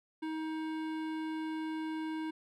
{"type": "tone with hard clipping", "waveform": "sine", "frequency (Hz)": 315.9, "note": "D#4", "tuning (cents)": 26, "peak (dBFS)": -37, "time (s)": [0.22, 2.31], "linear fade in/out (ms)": 10, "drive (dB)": 16, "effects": []}